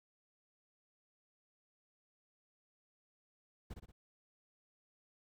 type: noise with echo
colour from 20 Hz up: brown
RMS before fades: -45 dBFS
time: 3.7-3.74 s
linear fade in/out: 10 ms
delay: 60 ms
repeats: 3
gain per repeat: -5 dB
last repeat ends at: 3.92 s
effects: none